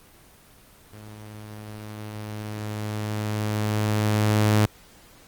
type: tone with level ramp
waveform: sawtooth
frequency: 106.3 Hz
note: G#2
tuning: 41 cents sharp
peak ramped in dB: -37 to -12 dBFS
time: 0.93-4.66 s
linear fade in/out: 5 ms
effects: pink hiss -52 dBFS RMS until 5.27 s + Opus 24 kbps